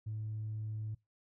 triangle tone with tanh clipping, 108.2 Hz, A2, 29 cents flat, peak -37 dBFS, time 0.06-0.95 s, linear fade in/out 10 ms, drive 5 dB, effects noise-tail reverb RT60 0.2 s tail -22 dB re dry

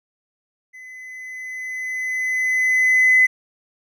triangle tone with level ramp, 2023 Hz, B6, 41 cents sharp, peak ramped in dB -36 to -6 dBFS, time 0.73-3.27 s, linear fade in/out 20 ms, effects tanh soft clip ceiling -8 dBFS

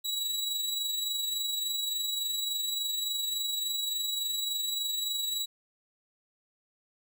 sawtooth tone with amplitude modulation, 3899 Hz, B7, 23 cents flat, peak -25 dBFS, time 0.04-5.46 s, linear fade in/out 20 ms, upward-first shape sine, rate 23.5 Hz, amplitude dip 40%, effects none

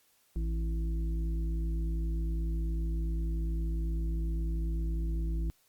harmonic tone with a mistuned harmonic, 55 Hz, A1, in tune, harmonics 1 / 3 / 5 / 6, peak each -29 / -40 / -53 / -44 dBFS, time 0.36-5.5 s, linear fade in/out 0 ms, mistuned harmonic 5, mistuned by -49 cents, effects white hiss -68 dBFS RMS until 5.68 s + Opus 48 kbps

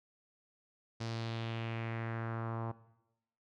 sawtooth tone with low-pass filter sweep, 114.2 Hz, A#2, 35 cents flat, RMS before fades -39 dBFS, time 1-2.72 s, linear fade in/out 10 ms, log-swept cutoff 5300 to 970 Hz, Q 2.4, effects noise-tail reverb RT60 0.9 s tail -17 dB re dry

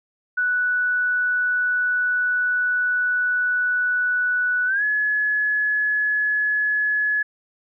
sine tone with pitch glide, 1480 to 1700.1 Hz, F#6 to G#6, 0 to +40 cents, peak -18 dBFS, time 0.37-7.23 s, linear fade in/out 10 ms, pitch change +240 cents, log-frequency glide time 4.66-4.83 s, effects none

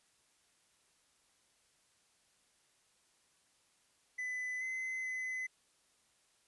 triangle tone with pitch steps, 2004 / 2045 / 2027 Hz, B6 / C7 / B6, +25 / -40 / +45 cents, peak -35 dBFS, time 4.18-5.47 s, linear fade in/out 10 ms, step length 430 ms, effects white hiss -72 dBFS RMS until 6.47 s + resampled to 24000 Hz

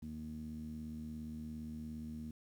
sawtooth tone with low-pass filter, 77.3 Hz, D#2, 11 cents flat, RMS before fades -45 dBFS, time 0.02-2.31 s, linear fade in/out 5 ms, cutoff 230 Hz, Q 6.8, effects 11-bit

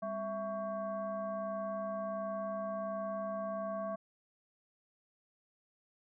sine tone with frequency modulation, 659.3 Hz, E5, in tune, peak -35 dBFS, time 0.02-3.96 s, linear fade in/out 10 ms, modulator 460 Hz, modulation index 0.9, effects none

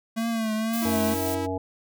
square tone with vibrato, 223.4 Hz, A3, 27 cents sharp, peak -25 dBFS, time 0.16-1.15 s, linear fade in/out 20 ms, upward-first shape triangle, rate 2 Hz, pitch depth 65 cents each way
blue noise, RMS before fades -34 dBFS, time 0.73-1.35 s, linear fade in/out 5 ms
sawtooth tone, 325.5 Hz, E4, 22 cents flat, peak -27 dBFS, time 0.81-1.47 s, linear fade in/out 20 ms
harmonic tone, 93.5 Hz, F#2, 19 cents sharp, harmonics 1 / 3 / 5 / 7 / 9, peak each -33 / -31 / -31 / -34 / -34 dBFS, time 0.85-1.58 s, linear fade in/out 5 ms
effects none

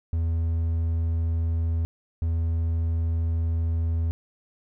triangle tone pair in turn, 82.41 / 82.41 Hz, E2 / E2, 0 / 0 cents, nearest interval unison, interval 0 cents, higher neither, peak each -20 / -20 dBFS, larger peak neither, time 0.13-1.85 / 2.22-4.11 s, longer second, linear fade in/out 0 ms, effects none

